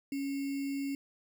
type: tone with sample-and-hold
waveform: sine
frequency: 277.2 Hz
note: C#4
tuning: in tune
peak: -32 dBFS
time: 0.12-0.95 s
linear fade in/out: 2 ms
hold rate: 2450 Hz
effects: none